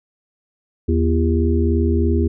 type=harmonic tone with a mistuned harmonic; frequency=80.5 Hz; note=E2; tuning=41 cents flat; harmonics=1 / 3 / 4 / 5; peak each=-16 / -21 / -22 / -23 dBFS; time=0.88-2.28 s; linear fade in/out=10 ms; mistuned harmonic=4; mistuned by=+91 cents; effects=none